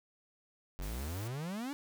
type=exponential sweep; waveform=45% pulse; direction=up; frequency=43.65 to 295.9 Hz; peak=-37 dBFS; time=0.79-1.73 s; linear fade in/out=0 ms
type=noise; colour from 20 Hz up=white; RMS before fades=-50 dBFS; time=0.82-1.28 s; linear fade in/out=5 ms
effects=none